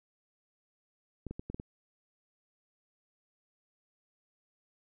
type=clicks; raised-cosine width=3 ms; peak=-26 dBFS; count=6; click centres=1.267 / 1.31 / 1.395 / 1.5 / 1.545 / 1.599 s; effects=none